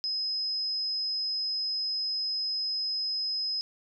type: tone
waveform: sine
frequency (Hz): 5080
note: D#8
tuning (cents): +35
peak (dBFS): -28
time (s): 0.04-3.61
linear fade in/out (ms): 0
effects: none